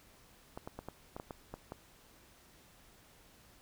clicks, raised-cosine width 1 ms, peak -28 dBFS, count 9, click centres 0.575 / 0.675 / 0.79 / 0.886 / 1.165 / 1.199 / 1.308 / 1.54 / 1.721 s, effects pink hiss -62 dBFS RMS until 3.61 s

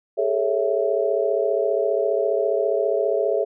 sine chord, A major seventh, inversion third, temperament equal with one note detuned, 405.1 / 440 / 554.4 / 659.3 Hz, G#4 / A4 / C#5 / E5, -43 / 0 / 0 / 0 cents, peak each -24 dBFS, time 0.17-3.45 s, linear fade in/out 20 ms, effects none

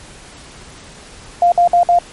sine tone bursts, 698.5 Hz, F5, in tune, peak -7 dBFS, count 4, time 1.42-1.988 s, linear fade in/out 2 ms, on 100 ms, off 56 ms, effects pink hiss -38 dBFS RMS until 2.12 s + MP3 48 kbps

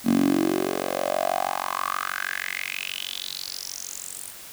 10% pulse tone with high-pass filter sweep, 46.25 Hz, F#1, in tune, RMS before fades -27 dBFS, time 0.04-4.33 s, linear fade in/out 50 ms, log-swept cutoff 230 to 9600 Hz, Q 5.5, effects white hiss -42 dBFS RMS until 4.52 s

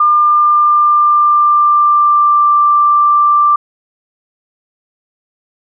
sine tone with pitch glide, 1200 to 1178.7 Hz, D6 to D6, +37 to +6 cents, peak -6 dBFS, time 0-3.56 s, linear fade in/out 5 ms, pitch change -31 cents, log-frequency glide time 0.13-2.55 s, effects none

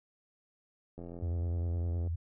click train, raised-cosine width 2 ms, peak -32 dBFS, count 95, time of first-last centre 0.98-2.073 s, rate 86 Hz
sine tone with vibrato, 85.6 Hz, F2, 34 cents flat, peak -31 dBFS, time 1.22-2.16 s, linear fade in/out 10 ms, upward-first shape square, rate 9.8 Hz, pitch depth 57 cents each way
effects none

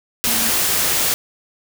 sine tone in noise, 230.2 Hz, A#3, 22 cents flat, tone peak -28 dBFS, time 0.27-0.5 s, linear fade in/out 0 ms, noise white, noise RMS -18 dBFS, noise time 0.24-1.14 s, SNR -13 dB, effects none

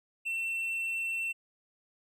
triangle tone, 2696 Hz, E7, 38 cents sharp, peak -29 dBFS, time 0.25-1.33 s, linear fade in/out 20 ms, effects none

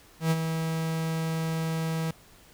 45% pulse tone with ADSR envelope, 161.8 Hz, E3, 32 cents flat, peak -20 dBFS, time 0.2-2.11 s, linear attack 110 ms, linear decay 38 ms, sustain -7 dB, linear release 4 ms, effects pink hiss -55 dBFS RMS until 2.53 s

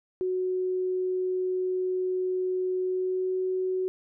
sine tone with pitch glide, 369.2 to 372.2 Hz, F#4 to F#4, -4 to +10 cents, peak -25 dBFS, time 0.21-3.88 s, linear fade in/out 0 ms, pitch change +14 cents, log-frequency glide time 2.8-3.36 s, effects none

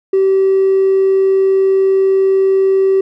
sine tone with hard clipping, 385.2 Hz, G4, 30 cents flat, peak -9 dBFS, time 0.13-3.01 s, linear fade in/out 5 ms, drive 1 dB, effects none

